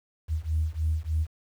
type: beating tone pair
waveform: sine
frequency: 77.3 / 80.6 Hz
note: D#2 / E2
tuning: -11 / -38 cents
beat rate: 3.3 Hz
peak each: -27 dBFS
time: 0.28-1.27 s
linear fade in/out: 50 ms
effects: tanh soft clip ceiling -17 dBFS + 9-bit